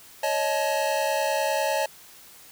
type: tone cluster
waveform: square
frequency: 557 / 627 / 866 Hz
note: C#5 / D#5 / A5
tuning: +8 / +13 / -28 cents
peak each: -28 dBFS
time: 0.23-1.86 s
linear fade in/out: 5 ms
effects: white hiss -49 dBFS RMS until 2.51 s